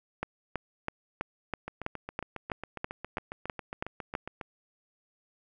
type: two click trains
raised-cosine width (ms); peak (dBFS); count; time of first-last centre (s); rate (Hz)
0.5; -16 / -22; 13 / 21; 0.23-4.152 / 1.68-4.412; 3.06 / 7.32
effects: none